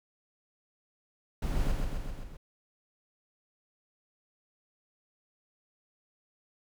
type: noise with echo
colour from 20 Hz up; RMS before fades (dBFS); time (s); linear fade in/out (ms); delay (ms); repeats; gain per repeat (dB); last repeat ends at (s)
brown; -30; 1.42-1.72; 5; 130; 5; -3; 2.37
effects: none